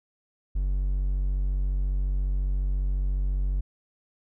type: tone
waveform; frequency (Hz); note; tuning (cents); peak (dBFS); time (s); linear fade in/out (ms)
triangle; 47.23; F#1; +36; -21; 0.55-3.61; 10
effects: none